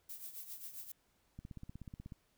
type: noise with tremolo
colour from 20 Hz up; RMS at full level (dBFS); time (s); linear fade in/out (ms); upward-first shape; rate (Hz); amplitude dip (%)
violet; -45; 0.09-0.92; 5; triangle; 7.5; 75
type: click train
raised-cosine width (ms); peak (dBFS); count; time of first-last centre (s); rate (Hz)
5; -35; 13; 1.39-2.122; 16.4
effects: pink hiss -75 dBFS RMS until 2.37 s